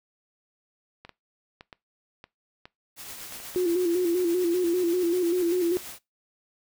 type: clicks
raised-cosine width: 0.3 ms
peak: -27 dBFS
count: 9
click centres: 1.05 / 1.093 / 1.609 / 1.728 / 2.241 / 2.655 / 3.324 / 3.401 / 3.548 s
type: noise with tremolo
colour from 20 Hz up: white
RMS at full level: -39 dBFS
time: 2.96-5.99 s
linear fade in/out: 50 ms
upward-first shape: sine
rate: 8.3 Hz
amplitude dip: 35%
type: tone with vibrato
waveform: sine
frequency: 351.5 Hz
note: F4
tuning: 11 cents sharp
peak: -21 dBFS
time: 3.56-5.77 s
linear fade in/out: 0 ms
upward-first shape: square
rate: 5.1 Hz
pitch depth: 58 cents each way
effects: noise-tail reverb RT60 0.2 s tail -21 dB re dry